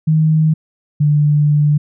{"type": "tone pair in turn", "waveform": "sine", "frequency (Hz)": [156.9, 148.09], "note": ["D#3", "D3"], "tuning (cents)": [15, 15], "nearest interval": "minor second", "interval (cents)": 100, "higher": "first", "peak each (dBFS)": -9, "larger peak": "neither", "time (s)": [[0.07, 0.54], [1, 1.78]], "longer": "second", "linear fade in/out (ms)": 10, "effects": []}